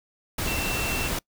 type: tone in noise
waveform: sine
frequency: 2695 Hz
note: E7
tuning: 38 cents sharp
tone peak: -31 dBFS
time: 0.47-1.08 s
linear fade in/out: 5 ms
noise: pink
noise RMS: -28 dBFS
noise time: 0.38-1.19 s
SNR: -6 dB
effects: noise-tail reverb RT60 0.1 s tail -25 dB re dry